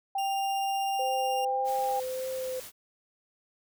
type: tone with pitch glide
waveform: sine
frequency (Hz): 784 to 800.5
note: G5 to G5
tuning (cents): 0 to +36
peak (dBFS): -27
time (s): 0.15-2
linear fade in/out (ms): 5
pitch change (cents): +36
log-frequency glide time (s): 1.1-1.66
type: tone with tremolo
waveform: sawtooth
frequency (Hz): 2800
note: F7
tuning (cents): +4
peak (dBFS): -32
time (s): 0.18-1.45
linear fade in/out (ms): 5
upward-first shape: triangle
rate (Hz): 16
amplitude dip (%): 25
type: tone with vibrato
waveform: sine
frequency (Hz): 516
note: C5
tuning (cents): -24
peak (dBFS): -31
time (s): 0.99-2.6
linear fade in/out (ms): 5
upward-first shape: triangle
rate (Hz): 1.7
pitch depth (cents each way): 18
type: noise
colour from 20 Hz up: white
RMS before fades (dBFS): -44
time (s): 1.64-2.72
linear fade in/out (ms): 50
effects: none